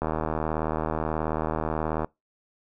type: click train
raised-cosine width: 1 ms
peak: -13 dBFS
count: 160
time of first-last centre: 0.02-2.045 s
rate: 78.5 Hz
effects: noise-tail reverb RT60 0.2 s tail -24 dB re dry